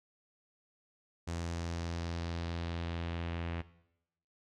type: tone with low-pass filter sweep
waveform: sawtooth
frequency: 84.6 Hz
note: E2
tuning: 45 cents sharp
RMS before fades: -38 dBFS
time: 1.27-3.62 s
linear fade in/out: 10 ms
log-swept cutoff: 7400 to 2600 Hz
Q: 1.7
effects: noise-tail reverb RT60 0.8 s tail -17 dB re dry